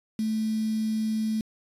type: tone with quantisation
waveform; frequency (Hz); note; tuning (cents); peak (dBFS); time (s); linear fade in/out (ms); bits
sine; 218.6; A3; -11; -24; 0.19-1.41; 2; 7
effects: resampled to 32000 Hz